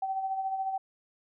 sine tone with tremolo, 769 Hz, G5, 33 cents flat, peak -27 dBFS, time 0.02-0.78 s, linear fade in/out 5 ms, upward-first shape sine, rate 14 Hz, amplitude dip 50%, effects none

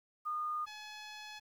sine / 10% pulse tone pair in turn, 1222 / 849.5 Hz, D#6 / G#5, -32 / +39 cents, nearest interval tritone, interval 629 cents, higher first, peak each -34 / -37 dBFS, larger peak first, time 0.25-0.66 / 0.66-1.4 s, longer second, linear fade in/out 20 ms, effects low-pass 7000 Hz 12 dB/octave + 11-bit

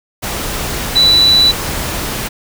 sine tone in noise, 3963 Hz, B7, 5 cents sharp, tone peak -6 dBFS, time 0.95-1.52 s, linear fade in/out 20 ms, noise pink, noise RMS -20 dBFS, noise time 0.22-2.29 s, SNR +11 dB, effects none

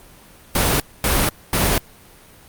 pink noise bursts, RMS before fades -17 dBFS, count 3, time 0.55-1.78 s, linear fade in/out 2 ms, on 250 ms, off 240 ms, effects pink hiss -46 dBFS RMS until 2.48 s + Opus 32 kbps

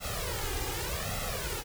pink noise with flanger, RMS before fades -34 dBFS, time 0-1.64 s, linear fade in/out 50 ms, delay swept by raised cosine 1.5 to 2.5 ms, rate 0.85 Hz, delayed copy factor +0.95, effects none

